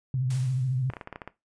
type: tone with vibrato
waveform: sine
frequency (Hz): 129.1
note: C3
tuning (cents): -23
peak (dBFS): -24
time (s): 0.14-0.9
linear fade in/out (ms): 2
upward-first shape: sine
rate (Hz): 14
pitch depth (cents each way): 72
type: noise with exponential decay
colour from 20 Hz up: white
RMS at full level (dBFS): -40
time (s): 0.3-1.04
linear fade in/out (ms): 5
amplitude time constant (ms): 160
type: clicks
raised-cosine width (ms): 0.5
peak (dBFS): -22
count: 9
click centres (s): 0.901 / 0.936 / 0.968 / 1.012 / 1.074 / 1.127 / 1.159 / 1.218 / 1.276
effects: noise-tail reverb RT60 0.2 s tail -17 dB re dry + resampled to 22050 Hz